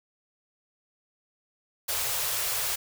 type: band-stop noise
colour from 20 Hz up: white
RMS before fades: -29 dBFS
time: 1.88-2.76 s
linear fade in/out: 10 ms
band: 140 to 400 Hz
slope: 48 dB/octave
effects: none